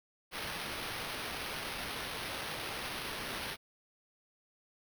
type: noise with sample-and-hold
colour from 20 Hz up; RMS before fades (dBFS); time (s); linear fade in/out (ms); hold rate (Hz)
white; -40; 0.31-3.57; 50; 7350
effects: none